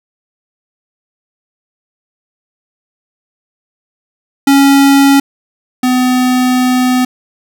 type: tone pair in turn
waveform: square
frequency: 277.2 / 252.5 Hz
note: C#4 / B3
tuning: 0 / +39 cents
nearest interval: major second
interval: 161 cents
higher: first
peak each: -5 / -9 dBFS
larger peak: first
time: 4.47-5.2 / 5.83-7.05 s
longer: second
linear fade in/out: 5 ms
effects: none